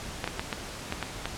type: clicks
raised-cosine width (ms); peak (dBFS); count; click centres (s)
0.3; -13; 7; 0.242 / 0.276 / 0.395 / 0.528 / 0.924 / 1.027 / 1.256
effects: pink hiss -39 dBFS RMS until 1.37 s + low-pass 9000 Hz 12 dB/octave